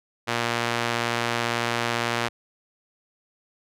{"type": "tone with band-pass filter", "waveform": "sawtooth", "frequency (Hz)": 118, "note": "A#2", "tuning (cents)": 22, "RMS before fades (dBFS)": -26, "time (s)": [0.27, 2.29], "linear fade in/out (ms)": 20, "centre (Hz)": 2100, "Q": 0.55, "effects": []}